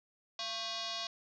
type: tone with frequency modulation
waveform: sine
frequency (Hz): 207.7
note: G#3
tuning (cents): 0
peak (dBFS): -36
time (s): 0.39-1.07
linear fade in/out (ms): 2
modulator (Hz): 892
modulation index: 5.6
effects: resampled to 16000 Hz + 11-bit